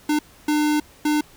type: tone bursts at uneven times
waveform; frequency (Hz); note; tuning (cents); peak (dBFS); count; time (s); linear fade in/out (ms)
square; 300; D4; +37; -18; 3; 0.09-0.19 / 0.48-0.8 / 1.05-1.21; 5
effects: pink hiss -50 dBFS RMS until 1.36 s